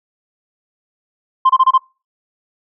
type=tone bursts; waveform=sine; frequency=1046.5 Hz; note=C6; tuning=in tune; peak=-5 dBFS; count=5; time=1.45-1.78 s; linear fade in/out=10 ms; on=46 ms; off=25 ms; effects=noise-tail reverb RT60 0.3 s tail -25 dB re dry + tanh soft clip ceiling -4 dBFS